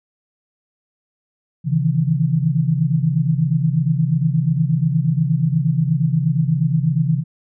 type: tone cluster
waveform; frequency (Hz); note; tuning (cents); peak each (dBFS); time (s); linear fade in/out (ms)
sine; 134.2 / 157.1 / 165.5; C3 / D#3 / E3; +44 / +17 / +7; -19; 1.64-7.24; 50
effects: none